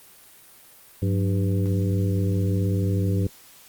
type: harmonic tone with a mistuned harmonic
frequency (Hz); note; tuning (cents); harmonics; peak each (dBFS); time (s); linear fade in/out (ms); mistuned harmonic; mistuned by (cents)
98.9; G2; +16; 1 / 2 / 3 / 4 / 5; -21 / -27 / -31 / -33 / -35; 1.02-3.27; 5; 2; -130
effects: white hiss -50 dBFS RMS until 3.68 s + Opus 32 kbps